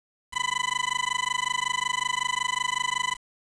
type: tone with amplitude modulation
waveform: 20% pulse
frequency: 1000 Hz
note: B5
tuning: 21 cents sharp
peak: -16 dBFS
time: 0.32-3.17 s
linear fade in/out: 50 ms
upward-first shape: sine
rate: 25.4 Hz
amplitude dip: 100%
effects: resampled to 22050 Hz + 7-bit